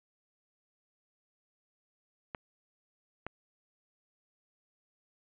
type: clicks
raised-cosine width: 0.5 ms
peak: -22 dBFS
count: 2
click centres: 2.348 / 3.266 s
effects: resampled to 8000 Hz + 8-bit